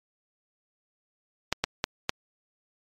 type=clicks; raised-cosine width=0.2 ms; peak=-6 dBFS; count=4; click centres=1.526 / 1.64 / 1.841 / 2.094 s; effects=MP3 96 kbps